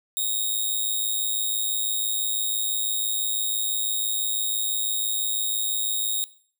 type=tone with amplitude modulation; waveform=5% pulse; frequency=3742 Hz; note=A#7; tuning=6 cents sharp; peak=-13 dBFS; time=0.17-6.24 s; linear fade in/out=0 ms; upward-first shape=sine; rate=106 Hz; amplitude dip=65%; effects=noise-tail reverb RT60 0.5 s tail -18 dB re dry